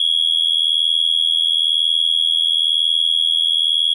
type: tone with amplitude modulation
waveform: sine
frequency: 3322 Hz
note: G#7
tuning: in tune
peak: -8 dBFS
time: 0-3.94 s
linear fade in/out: 5 ms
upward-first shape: sine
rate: 81 Hz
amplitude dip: 95%
effects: tanh soft clip ceiling -9 dBFS